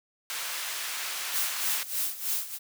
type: high-pass noise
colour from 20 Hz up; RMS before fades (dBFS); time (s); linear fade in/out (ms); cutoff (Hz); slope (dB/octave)
pink; -34; 0.3-1.83; 0; 1400; 12
type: noise with tremolo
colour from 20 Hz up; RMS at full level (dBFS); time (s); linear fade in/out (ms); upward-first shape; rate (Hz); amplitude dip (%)
blue; -28; 1.31-2.59; 50; sine; 3.2; 80
effects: none